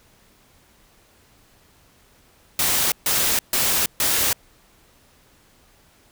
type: noise bursts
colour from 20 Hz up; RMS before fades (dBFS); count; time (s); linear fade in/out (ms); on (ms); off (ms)
white; -20; 4; 2.59-4.33; 2; 330; 140
effects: pink hiss -56 dBFS RMS until 6.11 s